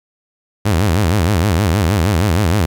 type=tone with vibrato; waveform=sawtooth; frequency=92.5 Hz; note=F#2; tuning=in tune; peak=-8 dBFS; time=0.65-2.66 s; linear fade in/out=10 ms; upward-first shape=sine; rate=6.4 Hz; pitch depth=270 cents each way; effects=8-bit